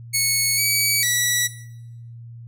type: tone with pitch steps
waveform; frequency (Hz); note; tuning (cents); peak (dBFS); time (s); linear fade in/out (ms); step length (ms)
10% pulse; 2206 / 2273 / 1946; C#7 / C#7 / B6; -9 / +43 / -26; -9; 0.13-1.48; 20; 450
effects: noise-tail reverb RT60 0.8 s tail -18 dB re dry + added 117 Hz sine -36 dBFS peak until 2.47 s